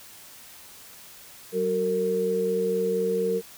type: tone cluster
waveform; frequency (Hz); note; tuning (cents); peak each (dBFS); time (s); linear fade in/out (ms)
sine; 188.6 / 373.1 / 457.3; F#3 / F#4 / A#4; +33 / +14 / -33; -31 / -32 / -23; 1.52-3.42; 50
effects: white hiss -47 dBFS RMS until 3.57 s